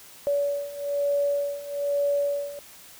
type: beating tone pair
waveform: sine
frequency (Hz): 570 / 571.1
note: C#5 / D5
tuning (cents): +48 / -49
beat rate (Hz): 1.1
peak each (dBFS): -28 / -25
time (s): 0.27-2.59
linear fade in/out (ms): 0
effects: white hiss -48 dBFS RMS until 2.99 s